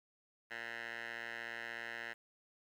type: tone with band-pass filter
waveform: 10% pulse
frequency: 116.54 Hz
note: A#2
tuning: in tune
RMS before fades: -45 dBFS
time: 0.5-2.14 s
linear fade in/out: 20 ms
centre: 1900 Hz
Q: 2.9
effects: 11-bit